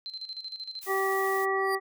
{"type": "tone with tremolo", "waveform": "sine", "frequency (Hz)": 4100, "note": "C8", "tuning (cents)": -36, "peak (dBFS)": -34, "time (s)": [0.06, 0.82], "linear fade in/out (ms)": 0, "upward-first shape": "square", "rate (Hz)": 13, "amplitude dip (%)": 70}
{"type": "noise", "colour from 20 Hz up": "blue", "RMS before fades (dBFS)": -42, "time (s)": [0.81, 1.46], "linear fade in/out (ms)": 20}
{"type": "harmonic tone", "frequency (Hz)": 386.6, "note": "G4", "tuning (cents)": -24, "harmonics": [1, 2, 3, 5], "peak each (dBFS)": [-28, -32, -31, -31], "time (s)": [0.86, 1.8], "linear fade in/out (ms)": 50}
{"type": "tone with exponential growth", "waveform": "sawtooth", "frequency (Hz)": 4738, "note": "D8", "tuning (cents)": 14, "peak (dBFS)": -31, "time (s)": [1.56, 1.75], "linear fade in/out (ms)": 2, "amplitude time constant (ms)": 40}
{"effects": []}